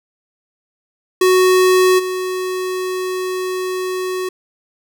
square tone with level steps, 370 Hz, F#4, in tune, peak -10 / -20 dBFS, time 1.21-4.29 s, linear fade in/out 5 ms, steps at 1.98 s, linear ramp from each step 20 ms, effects none

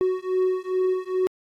triangle beating tone pair, 370 / 372.4 Hz, F#4 / F#4, 0 / +11 cents, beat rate 2.4 Hz, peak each -22 / -22 dBFS, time 0.01-1.27 s, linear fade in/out 0 ms, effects AAC 48 kbps

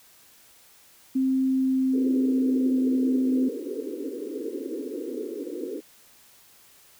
sine tone with pitch glide, 263.4 to 258.9 Hz, C4 to C4, +12 to -18 cents, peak -20 dBFS, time 1.15-3.49 s, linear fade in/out 10 ms, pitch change -30 cents, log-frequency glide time 1.43-2.82 s
white band-pass noise, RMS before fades -33 dBFS, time 1.93-5.81 s, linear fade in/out 20 ms, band 250 to 490 Hz, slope 96 dB/octave
effects white hiss -55 dBFS RMS until 6.99 s

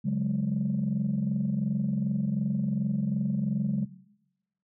sine chord, C# suspended fourth, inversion none, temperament equal with one note detuned, 141.18 / 185 / 207.7 Hz, C#3 / F#3 / G#3, +32 / 0 / 0 cents, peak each -29 / -29 / -27 dBFS, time 0.04-3.86 s, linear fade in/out 20 ms, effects noise-tail reverb RT60 0.9 s tail -18 dB re dry + tanh soft clip ceiling -19 dBFS

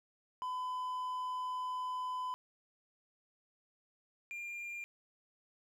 triangle tone pair in turn, 1008 / 2397 Hz, B5 / D7, +35 / +35 cents, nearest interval octave + minor third, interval 1500 cents, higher second, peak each -34 / -39 dBFS, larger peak first, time 0.42-2.34 / 4.31-4.84 s, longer first, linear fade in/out 0 ms, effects none

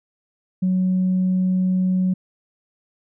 sine tone, 185 Hz, F#3, in tune, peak -15 dBFS, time 0.62-2.14 s, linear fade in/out 10 ms, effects tanh soft clip ceiling -13 dBFS

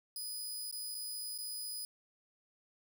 15% pulse tone with dropouts, 4978 Hz, D#8, in tune, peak -33 dBFS, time 0.16-1.85 s, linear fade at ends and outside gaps 1 ms, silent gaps 0.712-0.726 / 0.946-0.95 / 1.378-1.386 s, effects none

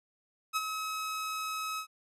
sawtooth tone with ADSR envelope, 1281 Hz, E6, 50 cents flat, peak -23 dBFS, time 0.53-1.87 s, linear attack 34 ms, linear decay 33 ms, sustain -7 dB, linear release 87 ms, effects resampled to 32000 Hz

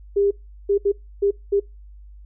sine tone bursts at uneven times, 401.6 Hz, G4, 42 cents sharp, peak -15 dBFS, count 5, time 0.16-0.31 / 0.69-0.78 / 0.85-0.92 / 1.22-1.31 / 1.52-1.6 s, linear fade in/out 10 ms, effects noise-tail reverb RT60 0.2 s tail -23 dB re dry + added 50 Hz sine -40 dBFS peak until 2.25 s

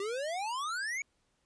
square exponential sweep, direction up, 385.8 to 2285 Hz, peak -34 dBFS, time 0-1.02 s, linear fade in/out 2 ms, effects pink hiss -75 dBFS RMS until 1.45 s + resampled to 22050 Hz

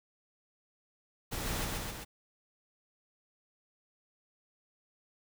pink noise with echo, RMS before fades -37 dBFS, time 1.31-1.66 s, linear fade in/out 20 ms, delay 130 ms, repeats 3, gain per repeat -2 dB, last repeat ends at 2.05 s, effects none

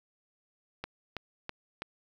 click train, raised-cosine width 0.3 ms, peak -20 dBFS, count 4, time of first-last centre 0.84-1.82 s, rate 3.06 Hz, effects 9-bit

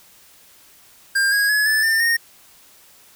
square tone with pitch steps, 1600 / 1646.9 / 1695.1 / 1744.8 / 1795.9 / 1848.6 Hz, G6 / G#6 / G#6 / A6 / A6 / A#6, +35 / -15 / +35 / -15 / +35 / -15 cents, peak -16 dBFS, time 1.15-2.17 s, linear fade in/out 10 ms, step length 170 ms, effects white hiss -50 dBFS RMS until 3.15 s

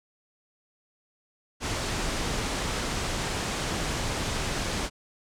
pink low-pass noise, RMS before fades -30 dBFS, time 1.6-4.9 s, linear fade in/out 50 ms, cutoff 8500 Hz, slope 24 dB/octave, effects none

